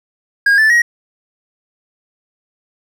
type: tone with pitch steps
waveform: triangle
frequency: 1629 / 1756 / 1893 Hz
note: G#6 / A6 / A#6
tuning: -34 / -4 / +26 cents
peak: -6 dBFS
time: 0.46-0.82 s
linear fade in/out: 5 ms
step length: 120 ms
effects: none